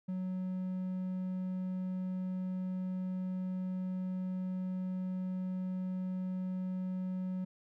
triangle tone, 185 Hz, F#3, in tune, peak -32 dBFS, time 0.08-7.45 s, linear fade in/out 10 ms, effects none

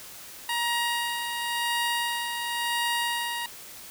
15% pulse tone with tremolo, 945 Hz, A#5, 23 cents sharp, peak -18 dBFS, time 0.49-3.46 s, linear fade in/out 2 ms, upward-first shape sine, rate 0.94 Hz, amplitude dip 45%, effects white hiss -44 dBFS RMS until 3.9 s

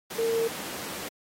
sine tone in noise, 456.5 Hz, A#4, 36 cents flat, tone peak -23 dBFS, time 0.18-0.48 s, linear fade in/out 10 ms, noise pink, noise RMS -36 dBFS, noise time 0.1-1.09 s, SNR +10 dB, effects high-pass 200 Hz 12 dB/octave + AAC 48 kbps

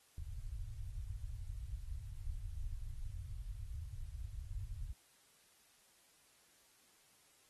pink low-pass noise, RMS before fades -44 dBFS, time 0.18-4.93 s, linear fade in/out 2 ms, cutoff 110 Hz, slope 48 dB/octave, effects white hiss -69 dBFS RMS until 7.49 s + AAC 32 kbps

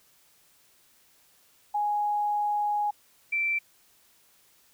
sine tone pair in turn, 830.6 / 2340 Hz, G#5 / D7, 0 / -7 cents, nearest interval octave + tritone, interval 1793 cents, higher second, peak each -24 dBFS, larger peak neither, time 1.74-2.91 / 3.32-3.59 s, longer first, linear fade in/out 10 ms, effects white hiss -62 dBFS RMS until 4.73 s

